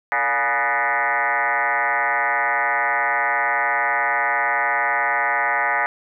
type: tone with frequency modulation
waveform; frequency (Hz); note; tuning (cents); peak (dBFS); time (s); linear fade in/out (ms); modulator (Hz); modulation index
sine; 1364; F6; -41; -17; 0.12-5.86; 0; 131; 5.3
effects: none